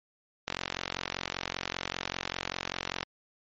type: click train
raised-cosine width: 0.2 ms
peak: -12 dBFS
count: 116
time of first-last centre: 0.48-3.03 s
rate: 45.1 Hz
effects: low-pass 5000 Hz 12 dB/octave + MP3 32 kbps